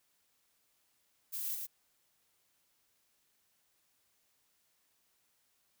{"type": "noise with echo", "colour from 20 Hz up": "violet", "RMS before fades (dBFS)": -39, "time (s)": [1.32, 1.56], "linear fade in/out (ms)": 20, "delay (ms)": 110, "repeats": 1, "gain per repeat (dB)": -2, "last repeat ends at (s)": 1.67, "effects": ["white hiss -75 dBFS RMS until 5.8 s"]}